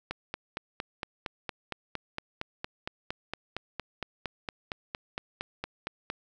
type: click train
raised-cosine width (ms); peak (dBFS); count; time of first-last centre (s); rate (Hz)
0.3; -17; 27; 0.11-6.101; 4.34
effects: none